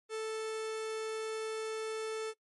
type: tone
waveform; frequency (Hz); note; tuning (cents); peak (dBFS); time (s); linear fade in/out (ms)
45% pulse; 439.9; A4; 0; -35; 0.09-2.34; 50
effects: noise-tail reverb RT60 0.1 s tail -22 dB re dry + MP3 48 kbps